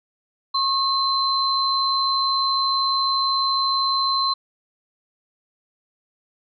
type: tone pair together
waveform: sine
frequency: 1084 / 4083 Hz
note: C#6 / C8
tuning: -39 / -43 cents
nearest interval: octave + major seventh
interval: 2296 cents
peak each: -21 dBFS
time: 0.54-4.34 s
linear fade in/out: 10 ms
effects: none